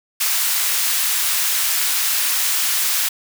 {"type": "high-pass noise", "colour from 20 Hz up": "white", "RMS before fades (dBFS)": -19, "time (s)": [0.2, 3.09], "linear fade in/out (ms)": 10, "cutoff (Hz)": 1200, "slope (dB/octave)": 12, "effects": []}